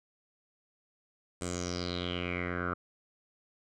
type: tone with low-pass filter sweep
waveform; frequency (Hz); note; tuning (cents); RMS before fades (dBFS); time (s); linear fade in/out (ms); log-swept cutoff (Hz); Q
10% pulse; 88.6; F2; +25; -35; 1.41-2.74; 5; 8400 to 1300; 6.2
effects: none